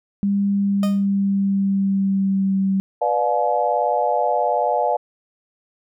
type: tone with pitch glide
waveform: sine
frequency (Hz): 200 to 193.19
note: G3 to G3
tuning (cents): +35 to -25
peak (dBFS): -16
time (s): 0.23-2.8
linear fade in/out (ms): 0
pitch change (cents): -60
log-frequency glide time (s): 0.49-2.58
type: tone with exponential decay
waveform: 30% pulse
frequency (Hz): 617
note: D#5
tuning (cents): -15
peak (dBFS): -20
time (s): 0.83-1.06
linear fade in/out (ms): 2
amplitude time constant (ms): 50
type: chord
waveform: sine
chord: B diminished seventh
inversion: none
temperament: just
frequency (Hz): 493.9 / 592.7 / 711.2 / 853.4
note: B4 / D5 / F5 / Ab5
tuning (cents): 0 / +16 / +31 / +47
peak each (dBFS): -24 / -22 / -21 / -22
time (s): 3.01-4.97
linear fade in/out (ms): 10
effects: none